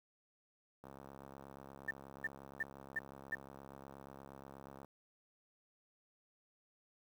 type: click train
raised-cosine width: 1 ms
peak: -38 dBFS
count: 275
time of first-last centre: 0.84-4.846 s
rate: 68.4 Hz
type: tone bursts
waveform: sine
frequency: 1785 Hz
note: A6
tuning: 24 cents sharp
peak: -34 dBFS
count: 5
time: 1.88-3.35 s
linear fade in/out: 5 ms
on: 30 ms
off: 330 ms
effects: high-pass 60 Hz 12 dB/octave + 10-bit

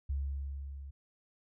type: tone with level ramp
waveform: sine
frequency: 69.3 Hz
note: C#2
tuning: in tune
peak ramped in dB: -30 to -43 dBFS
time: 0.09-0.91 s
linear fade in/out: 10 ms
effects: none

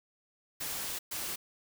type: noise bursts at uneven times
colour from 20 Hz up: white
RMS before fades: -37 dBFS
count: 2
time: 0.6-0.99 / 1.11-1.36 s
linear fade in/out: 10 ms
effects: none

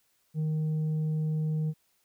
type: tone with tanh clipping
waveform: sine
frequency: 155.56 Hz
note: D#3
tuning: in tune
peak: -27 dBFS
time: 0.34-1.74 s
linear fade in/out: 50 ms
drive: 3 dB
effects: white hiss -71 dBFS RMS until 2.04 s

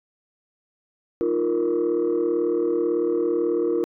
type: chord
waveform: sine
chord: Eb suspended second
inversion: none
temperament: equal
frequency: 311.1 / 349.2 / 466.2 Hz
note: Eb4 / F4 / Bb4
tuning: 0 / 0 / 0 cents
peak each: -26 / -21 / -22 dBFS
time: 1.21-3.84 s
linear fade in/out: 0 ms
effects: tanh soft clip ceiling -15 dBFS

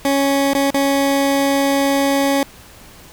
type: tone with dropouts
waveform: 20% pulse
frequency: 277.2 Hz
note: C#4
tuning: in tune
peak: -9 dBFS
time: 0.05-2.43 s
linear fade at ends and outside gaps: 1 ms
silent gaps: 0.534-0.55 / 0.704-0.743 s
effects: pink hiss -42 dBFS RMS until 3.12 s

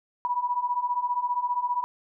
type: beating tone pair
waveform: sine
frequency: 967 / 982 Hz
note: B5 / B5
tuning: -37 / -10 cents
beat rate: 15 Hz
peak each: -29 / -26 dBFS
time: 0.25-1.84 s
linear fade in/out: 0 ms
effects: none

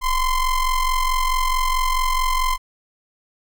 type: ring-modulated tone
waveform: square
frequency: 523.3 Hz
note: C5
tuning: in tune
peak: -15 dBFS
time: 0.01-2.58 s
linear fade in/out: 50 ms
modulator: 501 Hz
effects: none

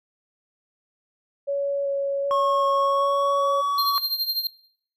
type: tone with vibrato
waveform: sine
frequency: 559 Hz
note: C#5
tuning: 14 cents sharp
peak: -22 dBFS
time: 1.47-3.62 s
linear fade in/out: 20 ms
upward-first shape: square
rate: 1.3 Hz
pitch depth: 8 cents each way
type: tone with pitch glide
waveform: triangle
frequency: 1090 to 1132.4 Hz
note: C#6 to C#6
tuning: -29 to +37 cents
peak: -19 dBFS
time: 2.31-3.98 s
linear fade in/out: 0 ms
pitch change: +66 cents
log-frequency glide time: 2.65-3.54 s
type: tone with tremolo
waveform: square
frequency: 4186 Hz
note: C8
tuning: in tune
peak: -20 dBFS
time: 3.78-4.47 s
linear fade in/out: 2 ms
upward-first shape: triangle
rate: 12 Hz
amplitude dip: 80%
effects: noise-tail reverb RT60 0.6 s tail -19 dB re dry

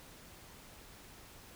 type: silence
effects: pink hiss -55 dBFS RMS until 1.55 s

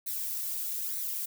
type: noise with flanger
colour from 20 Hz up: violet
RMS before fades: -34 dBFS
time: 0.06-1.26 s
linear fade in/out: 10 ms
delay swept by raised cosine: 0.49 to 2.79 ms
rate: 1.1 Hz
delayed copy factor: +0.65
effects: none

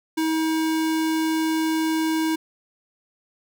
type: tone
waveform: square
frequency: 319 Hz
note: D#4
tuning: 43 cents sharp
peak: -21 dBFS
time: 0.17-2.36 s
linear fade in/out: 10 ms
effects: none

